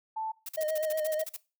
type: tone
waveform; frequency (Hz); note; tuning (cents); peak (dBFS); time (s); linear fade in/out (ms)
sine; 880; A5; 0; -31; 0.16-0.32; 10
type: noise bursts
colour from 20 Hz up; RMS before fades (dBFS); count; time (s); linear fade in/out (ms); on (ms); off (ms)
blue; -38; 13; 0.46-1.366; 5; 30; 43
type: tone with vibrato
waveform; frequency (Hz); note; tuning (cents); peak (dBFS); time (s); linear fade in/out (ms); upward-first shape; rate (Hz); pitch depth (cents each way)
triangle; 622.3; D#5; 0; -26; 0.57-1.24; 10; sine; 8.2; 32
effects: noise-tail reverb RT60 0.3 s tail -20 dB re dry